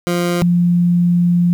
20% pulse / sine tone pair in turn, 174.61 / 174.61 Hz, F3 / F3, 0 / 0 cents, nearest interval unison, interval 0 cents, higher neither, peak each -10 / -10 dBFS, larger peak neither, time 0.07-0.42 / 0.42-1.53 s, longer second, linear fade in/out 0 ms, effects 8-bit

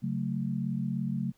sine chord, F# minor, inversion second, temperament just, 138.75 / 185 / 222 Hz, C#3 / F#3 / A3, +2 / 0 / +16 cents, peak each -33 dBFS, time 0.02-1.32 s, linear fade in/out 20 ms, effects pink hiss -69 dBFS RMS until 1.37 s

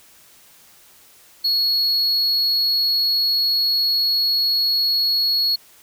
triangle tone, 4341 Hz, C#8, 37 cents flat, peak -15 dBFS, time 1.44-5.56 s, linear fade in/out 10 ms, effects white hiss -50 dBFS RMS until 5.82 s

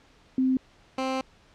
sine / 15% pulse tone pair in turn, 260 / 262.6 Hz, C4 / C4, -11 / +6 cents, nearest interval unison, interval 17 cents, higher second, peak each -20 dBFS, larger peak neither, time 0.38-0.57 / 0.98-1.21 s, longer second, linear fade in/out 2 ms, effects pink hiss -58 dBFS RMS until 1.54 s + low-pass 5000 Hz 12 dB/octave

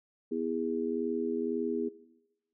harmonic tone, 81.9 Hz, E2, 11 cents flat, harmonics 3 / 4 / 5, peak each -34 / -35 / -34 dBFS, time 0.31-1.89 s, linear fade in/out 10 ms, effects noise-tail reverb RT60 1.0 s tail -19 dB re dry

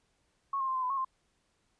sine tone with pitch steps, 1100 / 1064 / 1048 / 1034 / 1006 / 1093 / 1051 Hz, C#6 / C6 / C6 / C6 / B5 / C#6 / C6, -14 / +29 / +2 / -21 / +32 / -25 / +7 cents, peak -29 dBFS, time 0.53-1.048 s, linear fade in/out 5 ms, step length 74 ms, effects pink hiss -74 dBFS RMS until 1.79 s + resampled to 22050 Hz

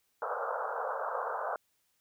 pink band-pass noise, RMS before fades -35 dBFS, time 0.22-1.56 s, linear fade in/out 2 ms, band 460 to 1500 Hz, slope 96 dB/octave, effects white hiss -75 dBFS RMS until 2 s

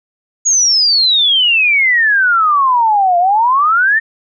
sine exponential two-way sweep, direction down then up, 6770 to 686 to 1848 Hz, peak -8 dBFS, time 0.45-4 s, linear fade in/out 20 ms, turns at 3.18 s, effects none

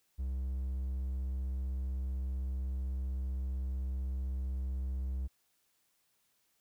triangle tone with hard clipping, 65.41 Hz, C2, in tune, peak -34 dBFS, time 0.18-5.28 s, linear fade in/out 20 ms, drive 6 dB, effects white hiss -75 dBFS RMS until 6.6 s

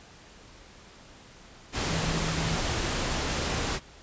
sine tone in noise, 161 Hz, E3, 41 cents flat, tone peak -30 dBFS, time 1.88-2.59 s, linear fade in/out 50 ms, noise pink, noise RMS -29 dBFS, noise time 1.72-3.8 s, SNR -4 dB, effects pink hiss -51 dBFS RMS until 4.02 s + resampled to 16000 Hz

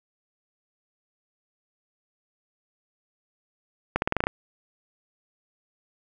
accelerating click train, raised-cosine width 0.5 ms, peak -7 dBFS, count 8, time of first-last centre 3.96-4.269 s, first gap 61 ms, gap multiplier 0.89, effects none

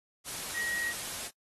sine tone in noise, 1896 Hz, A#6, 29 cents sharp, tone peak -32 dBFS, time 0.53-0.94 s, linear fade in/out 50 ms, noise white, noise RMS -38 dBFS, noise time 0.24-1.31 s, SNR +3 dB, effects noise-tail reverb RT60 0.1 s tail -26 dB re dry + AAC 32 kbps

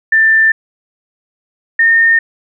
sine tone pair in turn, 1780 / 1826.9 Hz, A6 / A#6, +20 / -35 cents, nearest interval unison, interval 45 cents, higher second, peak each -6 dBFS, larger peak neither, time 0.12-0.52 / 1.79-2.19 s, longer neither, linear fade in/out 5 ms, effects none

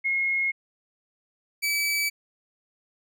sine / sawtooth tone pair in turn, 2159 / 2298 Hz, C#7 / D7, -46 / -38 cents, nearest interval minor second, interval 108 cents, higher second, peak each -22 / -20 dBFS, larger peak second, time 0.04-0.52 / 1.62-2.1 s, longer neither, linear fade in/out 20 ms, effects none

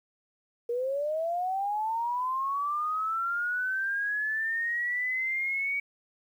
sine linear sweep, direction up, 466.2 to 2262 Hz, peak -27 dBFS, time 0.69-5.8 s, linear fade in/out 5 ms, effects 10-bit

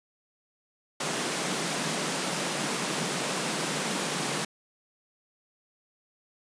pink high-pass noise, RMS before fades -30 dBFS, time 1-4.45 s, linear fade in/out 5 ms, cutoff 140 Hz, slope 96 dB/octave, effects resampled to 22050 Hz

